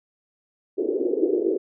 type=band-pass noise; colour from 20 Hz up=white; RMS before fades=-23 dBFS; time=0.77-1.58 s; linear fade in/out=20 ms; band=330 to 430 Hz; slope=48 dB/octave; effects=none